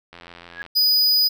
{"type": "click train", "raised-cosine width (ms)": 0.3, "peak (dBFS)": -24, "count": 47, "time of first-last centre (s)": [0.13, 0.664], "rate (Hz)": 86.2}
{"type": "tone with exponential growth", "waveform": "sine", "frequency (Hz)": 1661.2, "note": "G#6", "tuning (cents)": 0, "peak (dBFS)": -23, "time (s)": [0.49, 0.62], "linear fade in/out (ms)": 0, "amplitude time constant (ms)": 28}
{"type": "tone", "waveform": "square", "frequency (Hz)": 4960, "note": "D#8", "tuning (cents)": -6, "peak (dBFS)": -15, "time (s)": [0.75, 1.29], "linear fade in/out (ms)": 20}
{"effects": []}